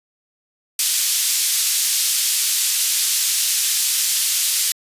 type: band-pass noise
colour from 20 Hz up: white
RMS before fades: -19 dBFS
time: 0.79-4.72 s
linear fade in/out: 2 ms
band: 3500 to 11000 Hz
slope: 12 dB/octave
effects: resampled to 32000 Hz